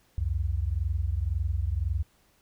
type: tone pair together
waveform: sine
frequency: 65.41 / 87.31 Hz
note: C2 / F2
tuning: 0 / 0 cents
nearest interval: perfect fourth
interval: 500 cents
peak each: -28 dBFS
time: 0.18-2.03 s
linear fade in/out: 0 ms
effects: pink hiss -65 dBFS RMS until 2.41 s